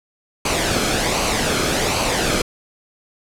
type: noise with flanger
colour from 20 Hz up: pink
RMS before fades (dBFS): -19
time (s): 0.45-2.42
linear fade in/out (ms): 5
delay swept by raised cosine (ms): 0.56 to 1.09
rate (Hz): 1.3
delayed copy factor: -0.5
effects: low-pass 9000 Hz 12 dB/octave

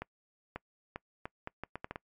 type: accelerating click train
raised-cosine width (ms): 0.5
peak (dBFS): -23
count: 10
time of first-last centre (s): 0.02-1.959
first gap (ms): 540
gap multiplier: 0.74
effects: noise-tail reverb RT60 0.1 s tail -24 dB re dry + MP3 96 kbps

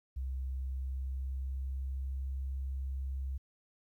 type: tone with pitch glide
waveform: sine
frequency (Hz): 65.4 to 66.66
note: C2 to C2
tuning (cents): 0 to +33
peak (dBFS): -34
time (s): 0.16-3.38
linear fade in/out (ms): 10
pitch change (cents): +33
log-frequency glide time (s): 0.45-2.36
effects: 12-bit

